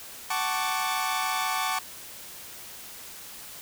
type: chord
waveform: sawtooth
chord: D major seventh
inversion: first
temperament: equal with one note detuned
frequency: 749 / 880 / 1108.7 / 1174.7 Hz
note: F#5 / A5 / C#6 / D6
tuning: +21 / 0 / 0 / 0 cents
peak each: -28 dBFS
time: 0.3-1.79 s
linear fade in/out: 5 ms
effects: white hiss -43 dBFS RMS until 3.61 s